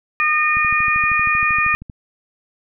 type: harmonic tone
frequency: 611 Hz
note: D#5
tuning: 32 cents flat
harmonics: 2 / 3 / 4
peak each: -19 / -20 / -17 dBFS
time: 0.2-1.75 s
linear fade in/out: 0 ms
type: click train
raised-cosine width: 5 ms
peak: -21 dBFS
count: 18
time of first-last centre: 0.57-1.898 s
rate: 12.8 Hz
effects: none